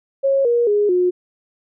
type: tone with pitch steps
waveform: sine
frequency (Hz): 546 / 475.3 / 413.8 / 360.2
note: C#5 / A#4 / G#4 / F#4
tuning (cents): -26 / +34 / -6 / -46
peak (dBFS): -13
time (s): 0.23-1.11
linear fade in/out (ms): 20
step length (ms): 220
effects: none